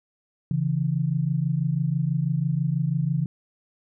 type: tone pair together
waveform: sine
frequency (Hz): 138 / 164.11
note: C#3 / E3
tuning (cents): -7 / -7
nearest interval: minor third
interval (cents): 300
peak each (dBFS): -24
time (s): 0.51-3.26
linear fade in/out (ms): 2
effects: none